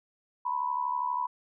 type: tone with amplitude modulation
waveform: sine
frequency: 986 Hz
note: B5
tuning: 3 cents flat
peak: -24 dBFS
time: 0.45-1.27 s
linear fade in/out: 10 ms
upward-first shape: sine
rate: 72.4 Hz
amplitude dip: 75%
effects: none